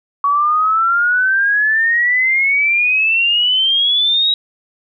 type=exponential sweep; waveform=sine; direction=up; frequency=1123 to 3846 Hz; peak=-11 dBFS; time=0.24-4.34 s; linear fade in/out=2 ms; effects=none